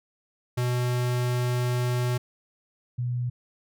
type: tone pair in turn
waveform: square / sine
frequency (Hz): 123.47 / 122.69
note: B2 / B2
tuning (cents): 0 / -11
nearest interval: unison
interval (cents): 11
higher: first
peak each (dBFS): -24 / -25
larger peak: first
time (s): 0.57-2.18 / 2.98-3.3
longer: first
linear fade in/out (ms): 10
effects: none